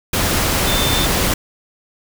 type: tone in noise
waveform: sine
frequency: 3562 Hz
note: A7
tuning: 21 cents sharp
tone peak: -21 dBFS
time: 0.67-1.06 s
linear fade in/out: 5 ms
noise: pink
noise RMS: -17 dBFS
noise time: 0.13-1.34 s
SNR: -7 dB
effects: none